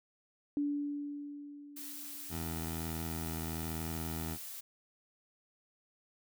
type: tone with exponential decay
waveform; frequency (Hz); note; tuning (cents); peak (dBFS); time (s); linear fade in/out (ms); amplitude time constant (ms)
sine; 289.1; D4; -27; -29; 0.57-2.92; 1; 510
type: noise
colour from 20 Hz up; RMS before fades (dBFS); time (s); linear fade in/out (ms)
blue; -45; 1.76-4.61; 10
type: tone with pitch glide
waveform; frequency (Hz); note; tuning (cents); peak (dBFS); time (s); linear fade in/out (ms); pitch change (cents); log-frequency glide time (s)
15% pulse; 81.6 to 80.8; E2 to E2; -17 to -34; -31; 2.29-4.38; 50; -17; 2.48-4.13
effects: none